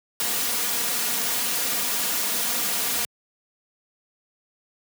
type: noise with comb filter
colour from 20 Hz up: white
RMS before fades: -25 dBFS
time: 0.2-3.05 s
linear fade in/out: 0 ms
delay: 4.2 ms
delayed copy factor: +0.65
effects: high-pass 100 Hz 12 dB/octave